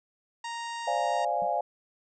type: harmonic tone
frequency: 932.3 Hz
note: A#5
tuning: in tune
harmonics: 1 / 2 / 3 / 4 / 5 / 6 / 7 / 8 / 9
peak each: -35 / -41 / -45 / -47 / -49 / -51 / -52 / -53 / -54 dBFS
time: 0.44-1.25 s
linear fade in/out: 5 ms
type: chord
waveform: sine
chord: D half-diminished seventh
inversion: third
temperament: equal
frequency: 523.3 / 587.3 / 698.5 / 830.6 Hz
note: C5 / D5 / F5 / Ab5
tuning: 0 / 0 / 0 / 0 cents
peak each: -35 / -32 / -29 / -30 dBFS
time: 0.87-1.61 s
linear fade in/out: 5 ms
type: tone with exponential decay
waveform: sine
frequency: 188.2 Hz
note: F#3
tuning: 30 cents sharp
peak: -38 dBFS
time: 1.42-1.52 s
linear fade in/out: 0 ms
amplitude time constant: 20 ms
effects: none